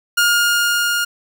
sawtooth tone with level ramp, 1418 Hz, F6, 26 cents sharp, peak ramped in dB -8 to -13 dBFS, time 0.17-1.05 s, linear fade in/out 10 ms, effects none

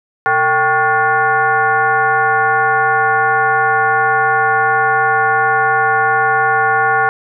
sine tone with frequency modulation, 1108.7 Hz, C#6, in tune, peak -10 dBFS, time 0.26-7.09 s, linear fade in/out 0 ms, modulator 329 Hz, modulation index 1.7, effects none

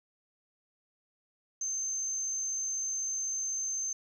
sine tone, 6272 Hz, G8, in tune, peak -31 dBFS, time 1.61-3.93 s, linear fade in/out 5 ms, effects 11-bit

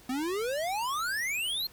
square exponential sweep, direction up, 246.9 to 4309 Hz, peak -30 dBFS, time 0.09-1.67 s, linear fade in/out 5 ms, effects pink hiss -55 dBFS RMS until 1.72 s

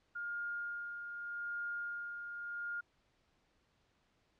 sine tone with tremolo, 1415 Hz, F6, 22 cents sharp, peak -37 dBFS, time 0.15-2.81 s, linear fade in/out 10 ms, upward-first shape sine, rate 0.83 Hz, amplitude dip 45%, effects pink hiss -75 dBFS RMS until 4.39 s + low-pass 5000 Hz 12 dB/octave

